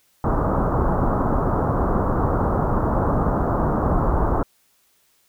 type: low-pass noise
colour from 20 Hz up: pink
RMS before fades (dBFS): -20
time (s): 0.24-4.43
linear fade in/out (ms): 2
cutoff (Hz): 1300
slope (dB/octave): 48
effects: white hiss -62 dBFS RMS until 5.28 s

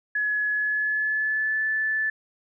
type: tone with pitch glide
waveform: sine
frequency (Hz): 1695 to 1746.7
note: G#6 to A6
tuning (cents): +35 to -13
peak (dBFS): -22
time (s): 0.15-2.1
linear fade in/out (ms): 5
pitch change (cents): +52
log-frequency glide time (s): 0.51-1.64
effects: none

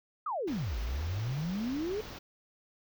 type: exponential two-way sweep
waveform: sine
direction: down then up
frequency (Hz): 1318.5 to 50.7 to 443.6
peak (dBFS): -31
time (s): 0.26-2.01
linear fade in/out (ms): 5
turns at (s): 0.78
type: band-stop noise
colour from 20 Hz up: pink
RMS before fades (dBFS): -45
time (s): 0.47-2.19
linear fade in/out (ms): 10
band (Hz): 6200 to 15000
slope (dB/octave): 48
effects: none

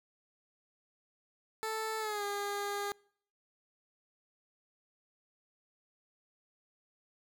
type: tone with pitch glide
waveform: 15% pulse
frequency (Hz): 440 to 405.8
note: A4 to G#4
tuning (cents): 0 to -40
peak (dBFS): -28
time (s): 1.63-2.92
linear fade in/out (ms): 0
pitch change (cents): -140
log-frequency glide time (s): 1.99-2.24
effects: noise-tail reverb RT60 0.6 s tail -26 dB re dry

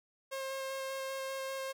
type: tone with vibrato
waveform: sawtooth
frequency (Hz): 535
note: C5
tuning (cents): +38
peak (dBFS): -33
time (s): 0.31-1.73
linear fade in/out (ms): 20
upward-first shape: square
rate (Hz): 5.1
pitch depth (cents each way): 8
effects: none

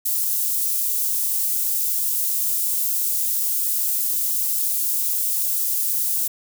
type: high-pass noise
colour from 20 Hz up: white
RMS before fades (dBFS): -22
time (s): 0.05-6.28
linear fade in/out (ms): 10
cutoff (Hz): 9700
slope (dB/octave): 12
effects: none

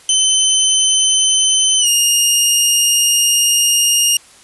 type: tone with pitch glide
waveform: 15% pulse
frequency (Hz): 3058 to 2837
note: G7 to F7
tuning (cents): -44 to +27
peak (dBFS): -3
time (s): 0.09-4.17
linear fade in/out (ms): 2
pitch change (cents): -129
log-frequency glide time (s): 1.79-1.88
effects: white hiss -44 dBFS RMS until 4.43 s + resampled to 24000 Hz

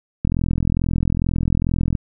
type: click train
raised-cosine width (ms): 5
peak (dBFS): -7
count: 73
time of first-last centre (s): 0.25-1.952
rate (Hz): 42.3
effects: none

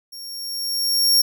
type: tone with level ramp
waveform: sawtooth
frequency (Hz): 5530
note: F8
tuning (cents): -18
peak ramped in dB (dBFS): -32 to -9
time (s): 0.12-1.22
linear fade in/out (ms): 10
effects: none

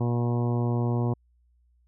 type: harmonic tone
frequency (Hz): 119.9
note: A#2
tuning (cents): +49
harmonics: 1 / 2 / 3 / 4 / 5 / 6 / 7 / 8 / 9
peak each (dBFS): -24 / -30 / -33 / -37 / -41 / -40 / -43 / -41 / -46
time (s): 0-1.14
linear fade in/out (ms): 10
effects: added 60 Hz sine -61 dBFS peak until 1.87 s

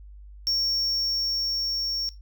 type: tone with level ramp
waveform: triangle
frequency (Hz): 5500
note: F8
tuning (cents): -27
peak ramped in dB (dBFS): -21 to -25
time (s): 0.47-2.09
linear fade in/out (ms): 0
effects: noise-tail reverb RT60 0.2 s tail -18 dB re dry + added 50 Hz sine -42 dBFS peak until 2.21 s

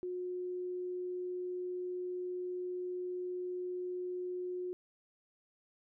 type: tone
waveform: sine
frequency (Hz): 361.5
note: F#4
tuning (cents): -40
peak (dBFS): -36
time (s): 0.03-4.73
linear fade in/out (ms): 0
effects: none

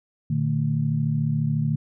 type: tone cluster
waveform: sine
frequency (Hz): 116.4 / 150.3 / 222.8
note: A#2 / D3 / A3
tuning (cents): -2 / +40 / +22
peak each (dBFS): -27 / -22 / -28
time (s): 0.3-1.76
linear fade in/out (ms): 5
effects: none

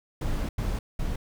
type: noise bursts at uneven times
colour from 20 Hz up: brown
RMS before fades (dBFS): -28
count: 3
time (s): 0.21-0.49 / 0.58-0.79 / 0.99-1.16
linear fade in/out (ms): 5
effects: none

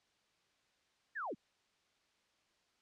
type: linear sweep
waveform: sine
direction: down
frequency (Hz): 1881 to 130.81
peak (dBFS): -38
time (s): 1.15-1.35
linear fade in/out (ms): 20
effects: white hiss -75 dBFS RMS until 2.81 s + low-pass 5000 Hz 12 dB/octave

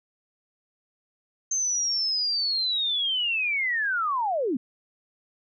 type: linear sweep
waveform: sine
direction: down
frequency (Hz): 6330 to 224.6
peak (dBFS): -23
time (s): 1.51-4.57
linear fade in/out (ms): 5
effects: none

